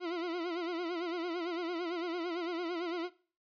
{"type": "tone with vibrato", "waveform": "40% pulse", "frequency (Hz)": 343.5, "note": "F4", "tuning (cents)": -29, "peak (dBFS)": -33, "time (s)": [0, 3.1], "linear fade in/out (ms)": 50, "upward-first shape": "sine", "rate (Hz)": 8.9, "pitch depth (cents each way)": 95, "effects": ["noise-tail reverb RT60 0.4 s tail -20 dB re dry", "resampled to 11025 Hz"]}